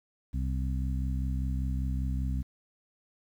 harmonic tone, 65.1 Hz, C2, 8 cents flat, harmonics 1 / 2 / 3 / 4, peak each -29 / -35 / -39 / -41 dBFS, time 0.33-2.43 s, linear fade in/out 20 ms, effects 10-bit

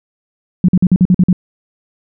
sine tone bursts, 181.7 Hz, F#3, 31 cents flat, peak -5 dBFS, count 8, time 0.64-1.329 s, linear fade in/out 2 ms, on 45 ms, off 47 ms, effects none

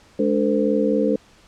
sine tone cluster, 209.2 / 291 / 447.7 / 512 Hz, G#3 / D4 / A4 / C5, +13 / -16 / +30 / -38 cents, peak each -22 dBFS, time 0.19-1.16 s, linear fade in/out 5 ms, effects pink hiss -52 dBFS RMS until 1.47 s + low-pass 7000 Hz 12 dB/octave

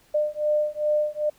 sine beating tone pair, 600 / 602.5 Hz, D5 / D5, +37 / +44 cents, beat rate 2.5 Hz, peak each -24 / -24 dBFS, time 0.14-1.3 s, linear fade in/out 10 ms, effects pink hiss -59 dBFS RMS until 1.38 s

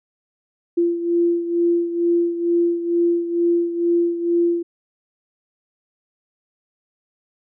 sine beating tone pair, 342.5 / 344.7 Hz, F4 / F4, -34 / -23 cents, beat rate 2.2 Hz, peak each -17 / -23 dBFS, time 0.77-4.63 s, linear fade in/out 10 ms, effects none

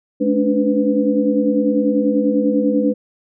sine tone cluster, 213.9 / 283 / 293.1 / 499.9 Hz, A3 / C#4 / D4 / B4, -49 / +36 / -3 / +21 cents, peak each -19 dBFS, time 0.2-2.94 s, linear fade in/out 20 ms, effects none

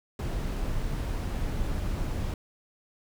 brown noise, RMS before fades -30 dBFS, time 0.19-2.34 s, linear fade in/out 2 ms, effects none

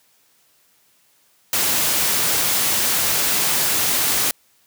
white noise, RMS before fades -19 dBFS, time 1.53-4.31 s, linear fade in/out 2 ms, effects white hiss -59 dBFS RMS until 4.66 s + high-pass 80 Hz 12 dB/octave

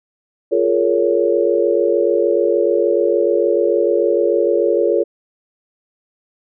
sine chord, Bb minor seventh, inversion second, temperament just, 349.6 / 419.5 / 466.2 / 559.4 Hz, F4 / Ab4 / Bb4 / Db5, +2 / +17 / 0 / +16 cents, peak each -18 dBFS, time 0.51-5.04 s, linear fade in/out 20 ms, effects none

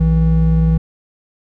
triangle tone pair together, 60.5 / 161.75 Hz, B1 / E3, -35 / -32 cents, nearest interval octave + perfect fourth, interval 1703 cents, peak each -12 / -10 dBFS, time 0-0.78 s, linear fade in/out 10 ms, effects none

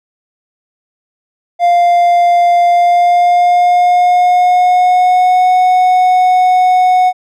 triangle tone with pitch glide, 698.5 to 734.9 Hz, F5 to F#5, 0 to -12 cents, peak -4 dBFS, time 1.59-7.13 s, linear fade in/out 50 ms, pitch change +88 cents, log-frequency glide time 2.67-5.51 s, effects none

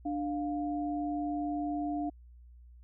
sine tone pair together, 295.5 / 702.8 Hz, D4 / F5, +11 / +11 cents, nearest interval octave + minor third, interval 1500 cents, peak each -32 / -36 dBFS, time 0.05-2.1 s, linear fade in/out 10 ms, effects added 60 Hz sine -51 dBFS peak until 2.83 s

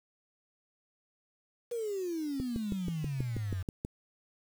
sine exponential sweep, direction down, 487.9 to 89 Hz, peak -32 dBFS, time 1.71-3.63 s, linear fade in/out 10 ms
click train, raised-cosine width 3 ms, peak -22 dBFS, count 10, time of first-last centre 2.4-3.849 s, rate 6.21 Hz
effects 8-bit

